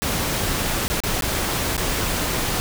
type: noise with dropouts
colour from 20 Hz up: pink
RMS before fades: -23 dBFS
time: 0.02-2.6 s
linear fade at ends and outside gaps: 0 ms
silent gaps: 0.88-0.9 / 1.003-1.036 / 1.209-1.222 / 1.767-1.778 s
effects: none